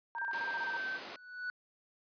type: tone bursts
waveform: sine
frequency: 932.3 Hz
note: A#5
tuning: in tune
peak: -37 dBFS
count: 10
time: 0.15-0.769 s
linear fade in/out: 0 ms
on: 34 ms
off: 31 ms
type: tone with pitch glide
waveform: sine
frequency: 1582 to 1543.2 Hz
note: G6 to G6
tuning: +15 to -28 cents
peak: -35 dBFS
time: 0.15-1 s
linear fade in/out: 50 ms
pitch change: -43 cents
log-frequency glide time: 0.44-0.88 s
type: noise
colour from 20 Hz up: pink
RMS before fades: -43 dBFS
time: 0.33-1.16 s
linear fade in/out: 2 ms
type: tone with exponential growth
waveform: triangle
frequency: 1480 Hz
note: F#6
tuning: in tune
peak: -32 dBFS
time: 0.9-1.5 s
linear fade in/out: 1 ms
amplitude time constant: 130 ms
effects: high-pass 400 Hz 12 dB/octave + resampled to 11025 Hz